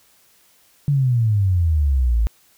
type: exponential sweep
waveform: sine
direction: down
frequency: 146.9 to 53.1 Hz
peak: -14 dBFS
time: 0.88-2.27 s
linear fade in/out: 0 ms
effects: white hiss -56 dBFS RMS until 2.57 s